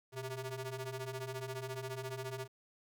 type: ring-modulated tone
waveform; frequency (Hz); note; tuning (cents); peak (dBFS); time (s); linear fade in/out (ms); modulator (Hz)
sawtooth; 261.6; C4; 0; -33; 0.12-2.48; 50; 138
effects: none